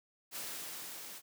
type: noise with level ramp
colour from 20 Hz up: white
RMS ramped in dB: -41 to -48 dBFS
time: 0.31-1.22 s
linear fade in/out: 50 ms
effects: high-pass 150 Hz 12 dB/octave